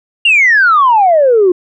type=exponential sweep; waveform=sine; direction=down; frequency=2859 to 348 Hz; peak=-4 dBFS; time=0.25-1.52 s; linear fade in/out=5 ms; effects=tanh soft clip ceiling -1 dBFS